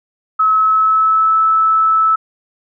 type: tone with pitch glide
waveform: sine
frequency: 1289 to 1308.5 Hz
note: E6 to E6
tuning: -39 to -13 cents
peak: -9 dBFS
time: 0.39-2.16 s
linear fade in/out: 10 ms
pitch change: +26 cents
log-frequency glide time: 0.51-1.37 s
effects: none